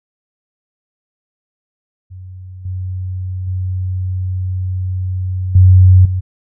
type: tone with level steps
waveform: sine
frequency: 92.5 Hz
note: F#2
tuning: in tune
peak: -29 / -19 / -16 / -3 / -14 dBFS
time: 2.1-6.21 s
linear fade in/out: 20 ms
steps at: 2.65 / 3.47 / 5.55 / 6.05 s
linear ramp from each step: 5 ms
effects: none